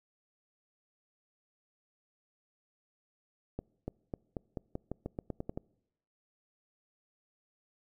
accelerating click train, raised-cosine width 2 ms, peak -23 dBFS, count 13, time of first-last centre 3.59-5.575 s, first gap 290 ms, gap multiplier 0.89, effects noise-tail reverb RT60 0.9 s tail -26 dB re dry

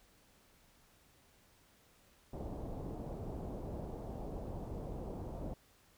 pink low-pass noise, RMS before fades -43 dBFS, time 2.33-5.54 s, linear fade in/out 5 ms, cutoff 750 Hz, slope 24 dB/octave, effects pink hiss -67 dBFS RMS until 5.97 s

